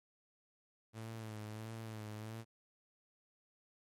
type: tone with vibrato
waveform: sawtooth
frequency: 109.8 Hz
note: A2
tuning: 3 cents flat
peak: -40 dBFS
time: 0.93-2.45 s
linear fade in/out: 50 ms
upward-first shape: sine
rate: 1.5 Hz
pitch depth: 53 cents each way
effects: MP3 64 kbps